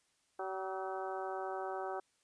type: harmonic tone with a mistuned harmonic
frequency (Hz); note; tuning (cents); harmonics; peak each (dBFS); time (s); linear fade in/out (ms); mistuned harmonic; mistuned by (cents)
190.2; F#3; +48; 2 / 3 / 4 / 5 / 6 / 7 / 8; -42 / -45 / -41 / -48 / -51 / -48 / -51; 0.39-2; 5; 7; -55
effects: white hiss -75 dBFS RMS until 2.23 s + resampled to 22050 Hz